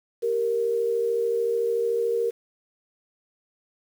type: tone pair together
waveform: sine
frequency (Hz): 392 / 465.6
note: G4 / A#4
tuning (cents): 0 / -2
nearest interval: minor third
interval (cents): 298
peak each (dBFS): -29 / -22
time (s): 0.22-2.31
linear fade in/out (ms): 20
effects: 8-bit